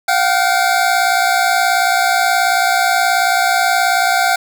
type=tone pair together; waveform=25% pulse; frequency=707 / 765.6 Hz; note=F5 / G5; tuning=+21 / -41 cents; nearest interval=minor second; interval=138 cents; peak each=-11 dBFS; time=0.08-4.36 s; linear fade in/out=5 ms; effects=none